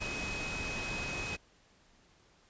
sine tone in noise, 2533 Hz, D#7, 30 cents sharp, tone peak -38 dBFS, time 0-1.37 s, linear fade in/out 20 ms, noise pink, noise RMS -39 dBFS, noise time 0-1.37 s, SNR -2 dB, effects pink hiss -65 dBFS RMS until 2.49 s + resampled to 16000 Hz

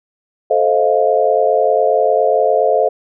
sine chord, F dominant seventh, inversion first, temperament just, 436.5 / 523.8 / 628.6 / 698.5 Hz, A4 / C5 / Eb5 / F5, -14 / +2 / +18 / 0 cents, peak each -16 dBFS, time 0.5-2.89 s, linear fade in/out 10 ms, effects none

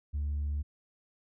triangle tone with tanh clipping, 73 Hz, D2, 10 cents flat, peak -30 dBFS, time 0.13-0.63 s, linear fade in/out 20 ms, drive 6 dB, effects none

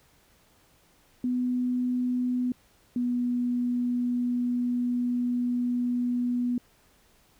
sine tone pair in turn, 248.9 / 244.6 Hz, B3 / B3, +14 / -16 cents, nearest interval unison, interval 30 cents, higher first, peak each -24 dBFS, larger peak neither, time 1.24-2.52 / 2.96-6.58 s, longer second, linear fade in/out 2 ms, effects pink hiss -62 dBFS RMS until 7.39 s

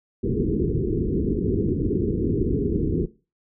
white low-pass noise, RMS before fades -23 dBFS, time 0.23-3.06 s, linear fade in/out 5 ms, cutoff 440 Hz, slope 96 dB/octave, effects noise-tail reverb RT60 0.3 s tail -17 dB re dry

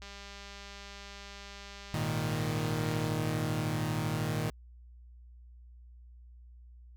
click train, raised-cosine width 0.2 ms, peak -30 dBFS, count 613, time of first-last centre 0.02-3.08 s, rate 200 Hz
sawtooth chord, Ab suspended second, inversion none, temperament equal, 103.83 / 116.54 / 155.56 Hz, Ab2 / Bb2 / Eb3, 0 / 0 / 0 cents, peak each -35 / -30 / -29 dBFS, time 1.94-4.5 s, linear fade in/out 0 ms
effects added 60 Hz sine -50 dBFS peak until 6.96 s

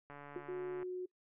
click train, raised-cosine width 0.5 ms, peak -35 dBFS, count 106, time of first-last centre 0.1-0.829 s, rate 144 Hz
sine tone with exponential decay, 358 Hz, F4, 43 cents sharp, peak -35 dBFS, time 0.36-0.48 s, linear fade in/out 2 ms, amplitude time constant 25 ms
sine tone, 364.9 Hz, F#4, 24 cents flat, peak -38 dBFS, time 0.48-1.06 s, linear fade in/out 10 ms
effects noise-tail reverb RT60 0.1 s tail -22 dB re dry + low-pass 2000 Hz 12 dB/octave

